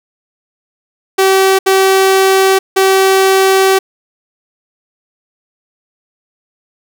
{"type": "tone bursts at uneven times", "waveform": "sawtooth", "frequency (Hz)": 383.7, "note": "G4", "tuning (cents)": -37, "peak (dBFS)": -3, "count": 3, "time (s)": [[1.18, 1.59], [1.66, 2.59], [2.76, 3.79]], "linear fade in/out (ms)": 10, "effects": []}